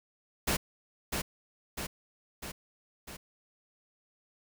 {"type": "noise with echo", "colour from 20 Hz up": "pink", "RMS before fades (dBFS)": -29, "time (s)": [0.47, 0.57], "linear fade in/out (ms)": 10, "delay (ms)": 650, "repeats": 4, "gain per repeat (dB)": -4, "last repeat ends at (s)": 3.17, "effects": []}